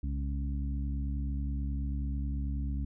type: harmonic tone with a mistuned harmonic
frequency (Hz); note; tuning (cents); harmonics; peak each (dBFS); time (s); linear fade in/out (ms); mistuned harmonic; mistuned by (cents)
69.3; C#2; 0; 1 / 2 / 3 / 4; -31 / -40 / -42 / -43; 0.03-2.85; 5; 1; -94
effects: none